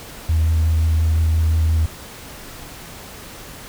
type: tone with vibrato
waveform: sine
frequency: 80.4 Hz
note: E2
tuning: 43 cents flat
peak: -12 dBFS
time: 0.29-1.86 s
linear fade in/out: 5 ms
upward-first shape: triangle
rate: 5.7 Hz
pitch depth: 17 cents each way
effects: tanh soft clip ceiling -11 dBFS + pink hiss -37 dBFS RMS until 3.68 s